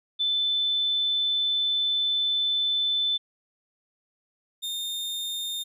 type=tone pair in turn; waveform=sine / 40% pulse; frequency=3520 / 3645 Hz; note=A7 / A#7; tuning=0 / -40 cents; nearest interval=minor second; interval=60 cents; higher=second; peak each=-22 / -28 dBFS; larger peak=first; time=0.19-3.18 / 4.62-5.64 s; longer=first; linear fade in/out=20 ms; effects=none